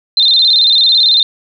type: tone with vibrato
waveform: sine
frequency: 3864 Hz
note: B7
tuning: 39 cents flat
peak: -6 dBFS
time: 0.17-1.23 s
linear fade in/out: 2 ms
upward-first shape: square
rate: 18 Hz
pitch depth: 100 cents each way
effects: none